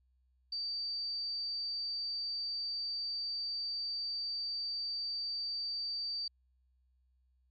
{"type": "tone", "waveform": "sine", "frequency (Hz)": 4632, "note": "D8", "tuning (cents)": -25, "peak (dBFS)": -35, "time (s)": [0.52, 6.28], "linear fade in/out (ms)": 5, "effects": ["added 63 Hz sine -69 dBFS peak until 7.5 s"]}